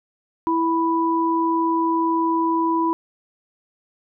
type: tone pair together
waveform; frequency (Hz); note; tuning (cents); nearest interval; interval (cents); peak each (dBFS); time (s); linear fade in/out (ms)
sine; 329.4 / 987.8; E4 / B5; -1 / 0; octave + perfect fifth; 1901; -20; 0.47-2.93; 0
effects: none